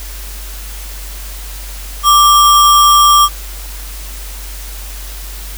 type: tone with sample-and-hold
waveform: sine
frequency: 1174.7 Hz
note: D6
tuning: in tune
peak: -4 dBFS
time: 2.03-3.29 s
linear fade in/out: 50 ms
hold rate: 4410 Hz
effects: added 48 Hz sine -25 dBFS peak until 5.57 s + white hiss -31 dBFS RMS until 5.57 s